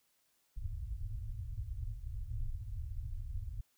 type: low-pass noise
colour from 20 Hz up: pink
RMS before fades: -40 dBFS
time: 0.56-3.61 s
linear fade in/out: 10 ms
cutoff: 120 Hz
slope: 96 dB/octave
effects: white hiss -75 dBFS RMS until 3.77 s